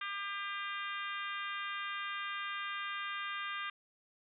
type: harmonic tone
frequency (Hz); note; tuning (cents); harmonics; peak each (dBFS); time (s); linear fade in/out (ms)
400; G4; +35; 3 / 4 / 5 / 6 / 7 / 8 / 9; -41 / -43 / -45 / -47 / -48 / -49 / -50; 0.01-3.7; 5
effects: none